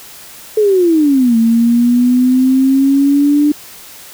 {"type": "exponential two-way sweep", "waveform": "sine", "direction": "down then up", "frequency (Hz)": [439.1, 225.8, 297.1], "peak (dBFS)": -7, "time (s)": [0.57, 3.52], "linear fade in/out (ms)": 5, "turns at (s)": 1.37, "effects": ["white hiss -35 dBFS RMS until 4.13 s"]}